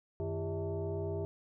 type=tone with frequency modulation; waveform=sine; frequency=154.6 Hz; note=D#3; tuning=11 cents flat; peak=-33 dBFS; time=0.2-1.25 s; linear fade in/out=0 ms; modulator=247 Hz; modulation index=1.8; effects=none